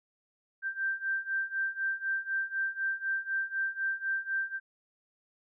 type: beating tone pair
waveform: sine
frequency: 1568 / 1572 Hz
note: G6 / G6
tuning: 0 / +4 cents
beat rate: 4 Hz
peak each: -34 / -32 dBFS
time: 0.62-4.6 s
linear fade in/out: 50 ms
effects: none